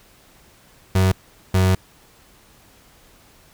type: tone pair in turn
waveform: 35% pulse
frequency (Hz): 94 / 93.4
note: F#2 / F#2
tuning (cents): +28 / +17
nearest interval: unison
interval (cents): 11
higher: first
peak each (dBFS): -12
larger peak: neither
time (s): 0.95-1.12 / 1.54-1.75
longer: second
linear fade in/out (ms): 5
effects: pink hiss -52 dBFS RMS until 3.53 s